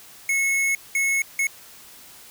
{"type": "tone bursts at uneven times", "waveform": "square", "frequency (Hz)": 2188, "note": "C#7", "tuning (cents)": -23, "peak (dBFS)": -20, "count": 3, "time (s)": [[0.29, 0.75], [0.95, 1.22], [1.39, 1.47]], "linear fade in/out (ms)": 2, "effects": ["white hiss -46 dBFS RMS until 2.3 s"]}